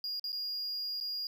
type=tone with dropouts; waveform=triangle; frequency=4845 Hz; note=D#8; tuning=47 cents flat; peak=-33 dBFS; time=0.04-1.27 s; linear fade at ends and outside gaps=1 ms; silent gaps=0.196-0.241 / 0.32-0.328 / 1.002-1.01 s; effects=none